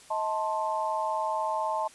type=chord; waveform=sine; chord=A diminished; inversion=second; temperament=just; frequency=633.6 / 880 / 1056 Hz; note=Eb5 / A5 / C6; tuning=+31 / 0 / +16 cents; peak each=-32 / -29 / -33 dBFS; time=0.1-1.88 s; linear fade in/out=10 ms; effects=white hiss -53 dBFS RMS until 1.94 s + resampled to 24000 Hz